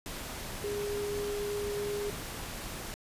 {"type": "tone in noise", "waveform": "sine", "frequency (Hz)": 410.7, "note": "G#4", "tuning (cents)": -19, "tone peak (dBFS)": -32, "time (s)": [0.64, 2.1], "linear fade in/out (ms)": 0, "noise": "pink", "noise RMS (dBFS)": -40, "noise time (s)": [0.06, 2.94], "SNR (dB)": 5, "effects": ["resampled to 32000 Hz"]}